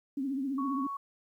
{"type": "tone with vibrato", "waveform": "sine", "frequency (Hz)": 271, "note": "C#4", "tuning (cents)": -39, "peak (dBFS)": -30, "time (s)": [0.17, 0.87], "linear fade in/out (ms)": 5, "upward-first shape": "triangle", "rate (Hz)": 15, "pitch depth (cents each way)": 110}
{"type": "tone", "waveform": "sine", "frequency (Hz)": 1113, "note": "C#6", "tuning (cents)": 7, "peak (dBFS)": -34, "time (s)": [0.58, 0.97], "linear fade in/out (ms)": 5}
{"effects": ["11-bit"]}